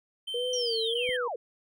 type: tone with pitch glide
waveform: triangle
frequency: 3107 to 3145 Hz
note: G7 to G7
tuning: -16 to +5 cents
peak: -31 dBFS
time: 0.27-1.17 s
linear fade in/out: 10 ms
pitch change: +21 cents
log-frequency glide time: 0.43-0.88 s
type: tone with vibrato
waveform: sine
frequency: 474.5 Hz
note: A#4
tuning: 31 cents sharp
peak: -29 dBFS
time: 0.34-1.28 s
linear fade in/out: 5 ms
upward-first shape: sine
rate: 1.6 Hz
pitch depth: 100 cents each way
type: linear sweep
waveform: sine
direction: down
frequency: 5880 to 420.5 Hz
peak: -31 dBFS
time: 0.53-1.36 s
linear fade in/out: 5 ms
type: click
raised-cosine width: 3 ms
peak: -33 dBFS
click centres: 1.091 s
effects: none